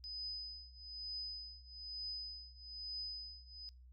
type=tone with tremolo; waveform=sine; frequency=5010 Hz; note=D#8; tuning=11 cents sharp; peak=-40 dBFS; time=0.04-3.69 s; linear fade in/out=0 ms; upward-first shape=triangle; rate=1.1 Hz; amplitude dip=95%; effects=noise-tail reverb RT60 0.3 s tail -23 dB re dry + added 62 Hz sine -56 dBFS peak until 3.92 s